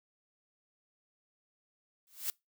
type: noise with exponential growth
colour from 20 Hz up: blue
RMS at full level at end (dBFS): -31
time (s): 2.07-2.3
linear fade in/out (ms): 0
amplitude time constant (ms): 50
effects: noise-tail reverb RT60 0.2 s tail -25 dB re dry